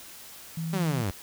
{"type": "tone", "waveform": "sine", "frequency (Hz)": 163, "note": "E3", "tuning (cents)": -19, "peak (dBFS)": -29, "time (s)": [0.57, 1.02], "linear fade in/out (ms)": 5}
{"type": "linear sweep", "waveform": "sawtooth", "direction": "down", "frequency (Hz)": [200.1, 87.31], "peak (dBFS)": -23, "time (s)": [0.73, 1.11], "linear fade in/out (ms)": 5}
{"effects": ["white hiss -46 dBFS RMS until 1.22 s"]}